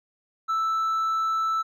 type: tone with hard clipping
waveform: sine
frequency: 1319 Hz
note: E6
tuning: 1 cent sharp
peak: -23 dBFS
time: 0.48-1.63 s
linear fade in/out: 20 ms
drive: 2 dB
effects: none